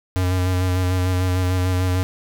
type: tone with vibrato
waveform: square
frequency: 91.5 Hz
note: F#2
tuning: 19 cents flat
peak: -18 dBFS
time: 0.16-2.03 s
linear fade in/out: 0 ms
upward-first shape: square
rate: 6.7 Hz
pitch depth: 19 cents each way
effects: none